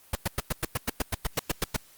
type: noise bursts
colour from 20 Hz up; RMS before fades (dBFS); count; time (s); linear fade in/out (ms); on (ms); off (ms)
pink; -26; 14; 0.13-1.766; 5; 24; 100
effects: white hiss -56 dBFS RMS until 1.97 s + Opus 32 kbps